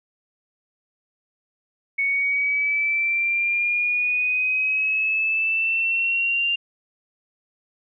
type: exponential sweep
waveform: sine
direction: up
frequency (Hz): 2217 to 2794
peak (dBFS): -19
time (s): 1.98-6.56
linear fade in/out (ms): 10
effects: none